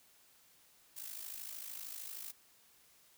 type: noise with amplitude modulation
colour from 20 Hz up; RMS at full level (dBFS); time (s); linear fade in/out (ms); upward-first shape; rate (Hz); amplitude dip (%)
blue; -43; 0.96-2.32; 10; sine; 53.1; 70
effects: white hiss -66 dBFS RMS until 3.17 s